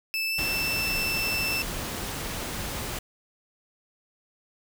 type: tone with pitch glide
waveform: 30% pulse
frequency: 2632 to 2663 Hz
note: E7 to E7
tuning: -3 to +17 cents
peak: -23 dBFS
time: 0.14-1.62 s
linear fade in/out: 0 ms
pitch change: +20 cents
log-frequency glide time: 0.28-0.37 s
type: noise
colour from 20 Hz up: pink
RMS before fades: -33 dBFS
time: 0.38-2.99 s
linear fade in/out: 5 ms
effects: none